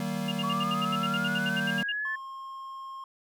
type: chord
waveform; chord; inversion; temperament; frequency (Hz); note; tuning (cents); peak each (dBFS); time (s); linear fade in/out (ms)
square; Eb major; none; equal with one note detuned; 155.56 / 191.41 / 233.1; Eb3 / G3 / Bb3; 0 / -41 / 0; -37 / -33 / -35; 0-1.83; 2
type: tone bursts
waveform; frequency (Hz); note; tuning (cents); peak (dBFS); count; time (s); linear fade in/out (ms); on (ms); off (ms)
sine; 2821; F7; +17; -30; 16; 0.28-1.921; 5; 36; 71
type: linear sweep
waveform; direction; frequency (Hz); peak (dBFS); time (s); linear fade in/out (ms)
sine; up; 1120 to 1760; -29; 0.43-2.16; 10
type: tone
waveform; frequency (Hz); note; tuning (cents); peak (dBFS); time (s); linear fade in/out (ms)
triangle; 1071; C6; +40; -36; 2.05-3.04; 2
effects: none

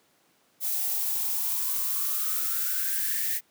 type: noise with high-pass filter sweep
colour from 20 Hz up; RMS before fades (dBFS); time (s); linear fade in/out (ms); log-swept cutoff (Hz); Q
violet; -28; 0.6-3.41; 50; 680 to 1900; 9.3
effects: pink hiss -65 dBFS RMS until 3.5 s + high-pass 200 Hz 12 dB/octave

